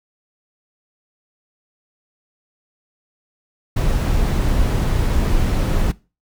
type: noise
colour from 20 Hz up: brown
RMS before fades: -17 dBFS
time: 3.76-5.92 s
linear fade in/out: 10 ms
effects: noise-tail reverb RT60 0.3 s tail -21 dB re dry